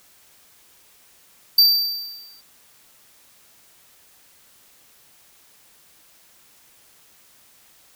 square tone with exponential decay, 4655 Hz, D8, 16 cents flat, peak -9 dBFS, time 1.58-2.41 s, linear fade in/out 5 ms, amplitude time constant 180 ms, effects white hiss -54 dBFS RMS until 7.95 s

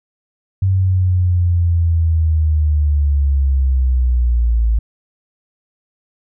sine linear sweep, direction down, 95.9 to 55 Hz, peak -11 dBFS, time 0.62-4.79 s, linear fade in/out 5 ms, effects none

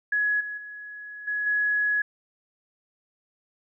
sine tone with level steps, 1682 Hz, G#6, 22 cents sharp, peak -21 / -31 / -37 / -25 / -21 dBFS, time 0.12-2.02 s, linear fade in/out 5 ms, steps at 0.4 / 0.57 / 1.27 / 1.46 s, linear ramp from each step 10 ms, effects none

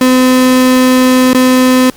35% pulse tone with dropouts, 255.5 Hz, C4, 41 cents flat, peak -3 dBFS, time 0.01-1.9 s, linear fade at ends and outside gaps 2 ms, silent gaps 1.333-1.346 s, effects pink hiss -39 dBFS RMS until 1.96 s + MP3 96 kbps

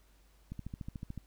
click train, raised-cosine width 5 ms, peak -28 dBFS, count 10, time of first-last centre 0.52-1.177 s, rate 13.7 Hz, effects added 50 Hz sine -61 dBFS peak until 1.26 s + pink hiss -69 dBFS RMS until 1.26 s

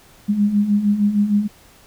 sine beating tone pair, 201.1 / 207.6 Hz, G3 / G#3, +44 / 0 cents, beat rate 6.5 Hz, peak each -21 / -15 dBFS, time 0.28-1.48 s, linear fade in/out 20 ms, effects pink hiss -49 dBFS RMS until 1.86 s

